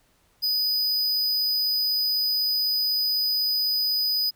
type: tone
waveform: square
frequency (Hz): 4978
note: D#8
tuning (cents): 0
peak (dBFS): -22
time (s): 0.42-4.31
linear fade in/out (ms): 20
effects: pink hiss -64 dBFS RMS until 4.35 s